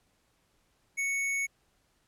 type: tone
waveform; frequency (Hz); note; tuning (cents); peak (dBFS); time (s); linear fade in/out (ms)
square; 2217; C#7; 0; -29; 0.97-1.47; 20
effects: pink hiss -71 dBFS RMS until 2.07 s + low-pass 12000 Hz 12 dB/octave